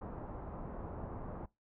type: low-pass noise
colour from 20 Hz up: pink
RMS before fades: -44 dBFS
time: 0.01-1.46 s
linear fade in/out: 10 ms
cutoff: 1100 Hz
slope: 24 dB/octave
effects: noise-tail reverb RT60 0.2 s tail -21 dB re dry